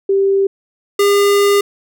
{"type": "tone pair in turn", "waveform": ["sine", "square"], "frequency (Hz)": [392, 404], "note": ["G4", "G#4"], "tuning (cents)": [0, -48], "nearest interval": "minor second", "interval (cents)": 52, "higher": "second", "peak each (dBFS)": [-10, -10], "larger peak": "neither", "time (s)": [[0.09, 0.47], [0.99, 1.61]], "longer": "second", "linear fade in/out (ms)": 5, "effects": []}